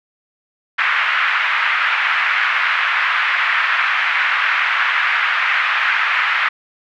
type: band-pass noise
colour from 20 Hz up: pink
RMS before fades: -17 dBFS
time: 0.78-6.49 s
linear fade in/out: 10 ms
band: 1300 to 2400 Hz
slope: 24 dB/octave
effects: none